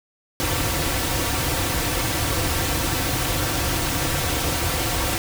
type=noise with comb filter; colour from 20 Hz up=pink; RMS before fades=-23 dBFS; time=0.4-5.18 s; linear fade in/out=0 ms; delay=4.8 ms; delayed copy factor=-0.6; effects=none